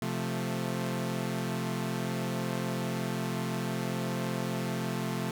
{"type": "chord", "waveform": "sawtooth", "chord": "F major", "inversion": "second", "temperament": "equal", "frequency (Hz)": [130.81, 174.61, 220], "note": ["C3", "F3", "A3"], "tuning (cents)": [0, 0, 0], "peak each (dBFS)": -31, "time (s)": [0.02, 5.31], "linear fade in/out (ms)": 2, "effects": []}